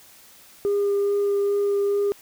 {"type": "tone with vibrato", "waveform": "sine", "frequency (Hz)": 403.8, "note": "G#4", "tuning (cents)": -49, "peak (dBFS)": -17, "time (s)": [0.65, 2.12], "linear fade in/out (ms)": 0, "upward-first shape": "sine", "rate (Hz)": 2.4, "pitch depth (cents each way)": 9, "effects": ["tanh soft clip ceiling -17 dBFS", "white hiss -50 dBFS RMS until 2.21 s"]}